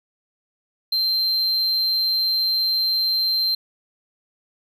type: tone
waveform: triangle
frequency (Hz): 4137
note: C8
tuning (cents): -20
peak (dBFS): -17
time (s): 0.92-3.55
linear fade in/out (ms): 5
effects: 9-bit